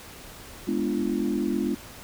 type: chord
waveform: sine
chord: G# diminished seventh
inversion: none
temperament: equal with one note detuned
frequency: 207.7 / 246.9 / 293.7 / 342.8 Hz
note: G#3 / B3 / D4 / F4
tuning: 0 / 0 / 0 / -32 cents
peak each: -29 dBFS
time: 0.67-1.75 s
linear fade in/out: 10 ms
effects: pink hiss -44 dBFS RMS until 2.03 s